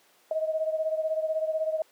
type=beating tone pair; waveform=sine; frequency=629 / 645 Hz; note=D#5 / E5; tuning=+19 / -38 cents; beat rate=16 Hz; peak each=-26 / -31 dBFS; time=0.31-1.82 s; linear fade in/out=2 ms; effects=pink hiss -61 dBFS RMS until 1.91 s + high-pass 400 Hz 12 dB/octave